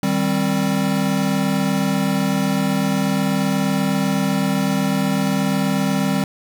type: chord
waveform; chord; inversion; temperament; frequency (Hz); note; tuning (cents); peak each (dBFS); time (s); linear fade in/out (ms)
square; C minor; first; equal with one note detuned; 155.56 / 196 / 264.1; Eb3 / G3 / C4; 0 / 0 / +16; -25 / -20 / -23; 0.03-6.24; 2
effects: 8-bit